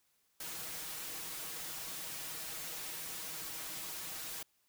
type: noise with comb filter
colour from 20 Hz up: white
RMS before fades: -43 dBFS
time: 0.4-4.43 s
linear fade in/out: 5 ms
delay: 6.3 ms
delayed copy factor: +0.7
effects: white hiss -75 dBFS RMS until 4.68 s